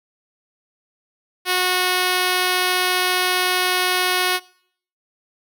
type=tone; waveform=5% pulse; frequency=365.4 Hz; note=F#4; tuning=22 cents flat; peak=-6 dBFS; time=1.45-4.4 s; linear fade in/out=50 ms; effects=noise-tail reverb RT60 0.6 s tail -22 dB re dry